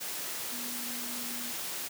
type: tone in noise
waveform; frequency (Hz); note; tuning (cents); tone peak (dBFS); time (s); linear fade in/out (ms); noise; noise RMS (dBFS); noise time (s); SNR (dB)
sine; 242.3; B3; -33; -43; 0.51-1.53; 20; white; -37; 0-1.89; -9
effects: high-pass 150 Hz 12 dB/octave